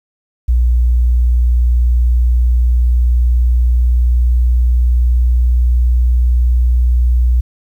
sine tone with pitch glide, 60.2 to 60.79 Hz, B1 to B1, -44 to -27 cents, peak -8 dBFS, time 0.48-7.41 s, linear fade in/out 10 ms, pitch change +17 cents, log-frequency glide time 0.94-6.32 s, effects 8-bit

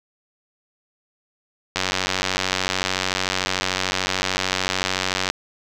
click train, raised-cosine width 0.2 ms, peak -3 dBFS, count 332, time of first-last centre 1.76-5.3 s, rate 93.5 Hz, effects none

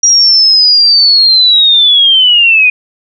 sine linear sweep, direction down, 5730 to 2452 Hz, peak -3 dBFS, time 0.03-2.7 s, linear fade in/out 5 ms, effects none

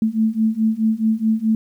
sine beating tone pair, 218.1 / 222.8 Hz, A3 / A3, -15 / +22 cents, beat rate 4.7 Hz, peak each -19 / -18 dBFS, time 0.02-1.55 s, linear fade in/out 2 ms, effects 9-bit

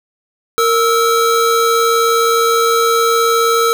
square tone pair together, 462.1 / 1307 Hz, A#4 / E6, -15 / -15 cents, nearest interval octave + tritone, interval 1800 cents, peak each -14 dBFS, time 0.58-3.73 s, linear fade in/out 0 ms, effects none

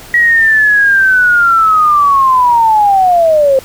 sine linear sweep, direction down, 1922 to 521 Hz, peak -5 dBFS, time 0.14-3.59 s, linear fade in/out 2 ms, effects pink hiss -33 dBFS RMS until 3.64 s

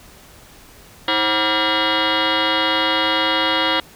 sine tone with frequency modulation, 1174.7 Hz, D6, in tune, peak -15 dBFS, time 1.08-3.8 s, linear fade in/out 2 ms, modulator 427 Hz, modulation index 6.3, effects pink hiss -45 dBFS RMS until 3.95 s

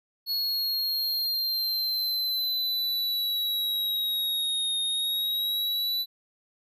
square linear two-way sweep, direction down then up, 4348 to 3700 to 3980 Hz, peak -26 dBFS, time 0.26-6.06 s, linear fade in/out 50 ms, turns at 4.8 s, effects none

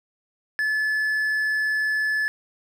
triangle tone, 1727 Hz, A6, 33 cents flat, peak -19 dBFS, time 0.59-2.28 s, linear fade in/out 0 ms, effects none

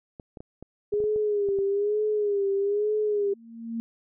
clicks, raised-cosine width 2 ms, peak -27 dBFS, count 10, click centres 0.198 / 0.372 / 0.405 / 0.626 / 0.938 / 1.003 / 1.04 / 1.161 / 1.488 / 1.588 s
sine tone with vibrato, 409.9 Hz, G#4, 23 cents flat, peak -22 dBFS, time 0.92-3.34 s, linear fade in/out 10 ms, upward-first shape sine, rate 1.1 Hz, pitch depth 70 cents each way
sine tone with exponential growth, 229.5 Hz, A#3, 27 cents flat, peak -26 dBFS, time 3.06-3.8 s, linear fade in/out 0 ms, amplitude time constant 160 ms
effects none

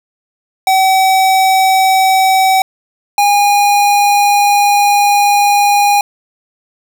square tone pair in turn, 762 / 816.5 Hz, G5 / G#5, -49 / -30 cents, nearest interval minor second, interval 119 cents, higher second, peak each -8 dBFS, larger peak neither, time 0.67-2.62 / 3.18-6.01 s, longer second, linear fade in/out 2 ms, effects none

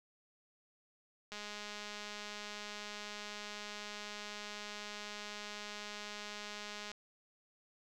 click train, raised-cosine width 0.2 ms, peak -28 dBFS, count 1165, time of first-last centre 1.32-6.916 s, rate 208 Hz, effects none

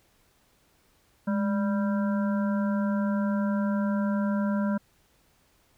harmonic tone with a mistuned harmonic, 196.5 Hz, G3, 4 cents sharp, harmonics 1 / 3 / 5 / 7 / 8, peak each -24 / -34 / -38 / -40 / -42 dBFS, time 1.27-4.78 s, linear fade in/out 10 ms, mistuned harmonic 1, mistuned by +83 cents, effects pink hiss -65 dBFS RMS until 5.77 s

